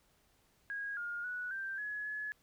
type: tone with pitch steps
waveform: sine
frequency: 1642 / 1419 / 1473 / 1573 / 1690 / 1702 Hz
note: G#6 / F6 / F#6 / G6 / G#6 / G#6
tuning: -20 / +27 / -8 / +6 / +30 / +42 cents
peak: -37 dBFS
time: 0.7-2.32 s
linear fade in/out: 0 ms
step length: 270 ms
effects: pink hiss -71 dBFS RMS until 2.42 s